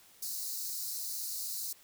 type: high-pass noise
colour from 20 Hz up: white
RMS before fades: -38 dBFS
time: 0.22-1.73 s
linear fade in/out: 5 ms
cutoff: 4000 Hz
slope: 96 dB/octave
effects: white hiss -60 dBFS RMS until 1.83 s